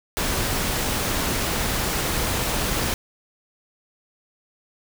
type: noise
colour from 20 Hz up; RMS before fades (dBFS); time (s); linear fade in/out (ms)
pink; -24; 0.17-2.94; 0
effects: none

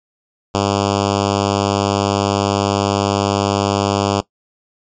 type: tone with notch filter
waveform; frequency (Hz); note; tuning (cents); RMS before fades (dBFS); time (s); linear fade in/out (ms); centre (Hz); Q
5% pulse; 100; G2; +35; -17; 0.54-4.21; 10; 1800; 0.88
effects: noise-tail reverb RT60 0.1 s tail -18 dB re dry + resampled to 16000 Hz

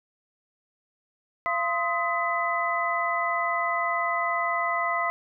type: tone cluster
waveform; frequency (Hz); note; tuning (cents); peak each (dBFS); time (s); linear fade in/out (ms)
sine; 684 / 1039 / 1261 / 2003; F5 / C6 / D#6 / B6; -36 / -12 / +23 / +24; -29; 1.46-5.1; 0
effects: none

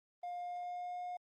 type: tone with pitch glide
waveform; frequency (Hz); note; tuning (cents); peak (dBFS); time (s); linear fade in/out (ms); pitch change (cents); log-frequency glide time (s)
triangle; 708 to 716.6; F5 to F5; +23 to +44; -37; 0.23-1.17; 5; +21; 0.38-1.02
effects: tanh soft clip ceiling -33 dBFS + Opus 24 kbps

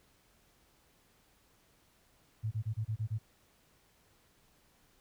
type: tone bursts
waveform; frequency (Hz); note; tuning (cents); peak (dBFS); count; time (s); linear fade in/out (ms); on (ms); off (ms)
sine; 109.4; A2; -9; -31; 7; 2.43-3.187; 20; 85; 27
effects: pink hiss -68 dBFS RMS until 5 s

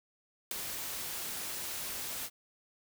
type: noise with ADSR envelope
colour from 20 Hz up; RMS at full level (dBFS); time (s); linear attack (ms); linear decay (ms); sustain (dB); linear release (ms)
white; -30; 0.51-2.3; 4; 3; -9; 49
effects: none

